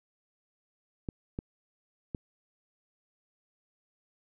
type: clicks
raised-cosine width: 3 ms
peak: -21 dBFS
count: 3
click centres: 1.088 / 1.389 / 2.148 s
effects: none